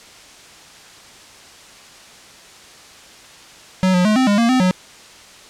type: tone with pitch steps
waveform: square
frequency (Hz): 186.3 / 179.8 / 213.4 / 259.5 / 203.9 / 232.7 / 256.6 / 183.6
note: F#3 / F#3 / G#3 / C4 / G#3 / A#3 / C4 / F#3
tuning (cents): +12 / -49 / +47 / -14 / -32 / -3 / -34 / -13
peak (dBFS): -13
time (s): 3.83-4.71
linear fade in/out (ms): 0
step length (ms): 110
effects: white hiss -42 dBFS RMS until 5.49 s + low-pass 7000 Hz 12 dB/octave